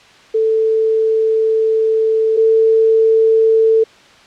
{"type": "tone pair in turn", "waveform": "sine", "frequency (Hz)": [442.3, 445.4], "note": ["A4", "A4"], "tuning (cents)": [9, 21], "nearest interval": "unison", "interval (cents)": 12, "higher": "second", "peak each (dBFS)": [-11, -8], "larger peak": "second", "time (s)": [[0.34, 2.37], [2.37, 3.84]], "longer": "first", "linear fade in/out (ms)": 10, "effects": ["white hiss -44 dBFS RMS until 4.26 s", "low-pass 4000 Hz 12 dB/octave"]}